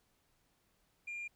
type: tone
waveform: sine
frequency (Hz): 2400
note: D7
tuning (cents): +37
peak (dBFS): -38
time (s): 1.07-1.28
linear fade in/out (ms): 10
effects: tanh soft clip ceiling -38 dBFS + pink hiss -75 dBFS RMS until 1.35 s